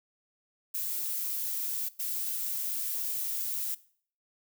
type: noise bursts at uneven times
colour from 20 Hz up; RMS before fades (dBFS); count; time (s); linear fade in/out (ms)
violet; -33; 2; 0.74-1.89 / 1.99-3.75; 10
effects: noise-tail reverb RT60 0.5 s tail -19 dB re dry